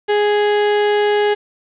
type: tone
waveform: 35% pulse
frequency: 415.3 Hz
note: G#4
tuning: in tune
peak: -11 dBFS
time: 0.08-1.35 s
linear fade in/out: 20 ms
effects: resampled to 8000 Hz + 7-bit